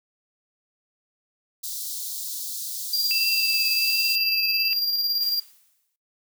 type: high-pass noise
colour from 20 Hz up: white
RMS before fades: -32 dBFS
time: 1.63-4.16 s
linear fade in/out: 10 ms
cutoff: 3800 Hz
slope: 48 dB/octave
type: tone with tremolo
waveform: square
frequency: 4772 Hz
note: D8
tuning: 27 cents sharp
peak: -21 dBFS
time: 2.93-5.4 s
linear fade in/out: 5 ms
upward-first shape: square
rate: 18 Hz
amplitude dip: 35%
type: tone with vibrato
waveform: sine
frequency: 2652 Hz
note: E7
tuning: 10 cents sharp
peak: -25 dBFS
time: 3.11-4.73 s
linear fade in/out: 0 ms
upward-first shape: triangle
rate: 1.3 Hz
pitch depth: 25 cents each way
type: noise with exponential decay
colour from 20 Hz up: blue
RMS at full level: -38 dBFS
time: 5.22-5.96 s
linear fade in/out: 2 ms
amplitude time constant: 160 ms
effects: noise-tail reverb RT60 0.3 s tail -21 dB re dry